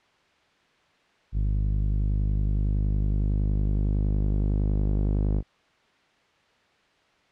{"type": "tone with low-pass filter sweep", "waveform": "sawtooth", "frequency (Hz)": 50.8, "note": "G#1", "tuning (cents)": -38, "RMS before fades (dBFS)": -24, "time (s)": [1.32, 5.43], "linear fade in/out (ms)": 50, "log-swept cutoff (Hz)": [140, 390], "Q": 0.73, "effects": ["white hiss -62 dBFS RMS until 7.31 s", "low-pass 3000 Hz 12 dB/octave"]}